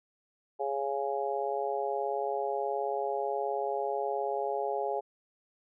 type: harmonic tone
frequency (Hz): 138.59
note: C#3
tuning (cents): 0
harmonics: 3 / 4 / 5 / 6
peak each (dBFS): -34 / -35 / -35 / -35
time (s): 0.59-5.01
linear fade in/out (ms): 20
effects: none